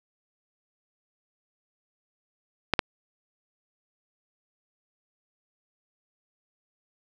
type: clicks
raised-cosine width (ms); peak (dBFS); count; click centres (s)
0.3; -4; 2; 2.737 / 2.792
effects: none